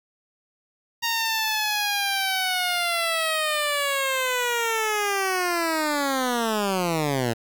10% pulse linear sweep, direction down, 932.3 to 111.7 Hz, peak -14 dBFS, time 1.02-7.34 s, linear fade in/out 20 ms, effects 8-bit

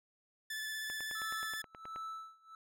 sawtooth tone with vibrato, 1742 Hz, A6, 18 cents flat, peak -35 dBFS, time 0.5-1.62 s, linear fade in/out 5 ms, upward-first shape square, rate 16 Hz, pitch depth 12 cents each way
click train, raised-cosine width 0.5 ms, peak -33 dBFS, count 11, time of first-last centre 0.9-1.96 s, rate 9.43 Hz
triangle tone with tremolo, 1314 Hz, E6, 6 cents flat, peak -38 dBFS, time 1.15-2.55 s, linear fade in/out 2 ms, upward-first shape sine, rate 1.4 Hz, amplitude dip 95%
effects none

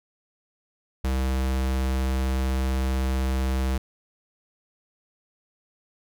square tone, 65.41 Hz, C2, in tune, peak -23 dBFS, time 1.04-3.78 s, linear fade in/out 5 ms, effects none

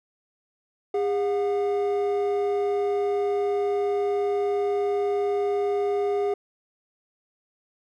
triangle tone pair together, 405.8 / 723 Hz, G#4 / F#5, -40 / -40 cents, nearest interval minor seventh, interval 1000 cents, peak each -20 / -28 dBFS, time 0.94-6.34 s, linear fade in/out 5 ms, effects tanh soft clip ceiling -13 dBFS

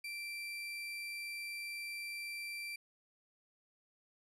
35% pulse tone, 2349 Hz, D7, in tune, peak -39 dBFS, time 0.04-2.76 s, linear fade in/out 5 ms, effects resampled to 32000 Hz

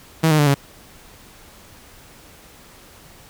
sawtooth tone with pitch steps, 161 / 153.64 / 146.62 / 139.92 Hz, E3 / D#3 / D3 / C#3, -41 / -22 / -3 / +17 cents, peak -9 dBFS, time 0.23-0.546 s, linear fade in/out 10 ms, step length 79 ms, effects pink hiss -46 dBFS RMS until 3.29 s

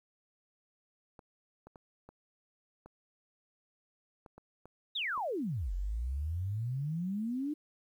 clicks, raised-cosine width 1 ms, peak -37 dBFS, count 9, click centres 1.192 / 1.67 / 1.758 / 2.09 / 2.86 / 4.262 / 4.38 / 4.656 / 5.177 s
sine exponential two-way sweep, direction down then up, 3928 to 43.65 to 307.8 Hz, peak -32 dBFS, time 4.95-7.54 s, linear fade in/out 10 ms, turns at 5.73 s
effects 11-bit

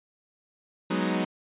sawtooth chord, G# minor seventh, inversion third, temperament equal, 185 / 207.7 / 246.9 / 311.1 Hz, F#3 / G#3 / B3 / D#4, 0 / 0 / 0 / 0 cents, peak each -24 / -27 / -28 / -27 dBFS, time 0.9-1.25 s, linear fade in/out 10 ms, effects resampled to 8000 Hz

